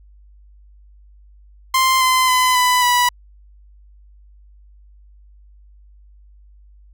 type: tone with pitch steps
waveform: sawtooth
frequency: 1046.5 / 1029.7 / 1013.2 / 996.9 / 980.9 Hz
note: C6 / C6 / B5 / B5 / B5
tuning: 0 / -28 / +44 / +16 / -12 cents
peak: -9 dBFS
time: 1.74-3.09 s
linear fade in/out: 5 ms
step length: 270 ms
effects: added 50 Hz sine -44 dBFS peak until 6.93 s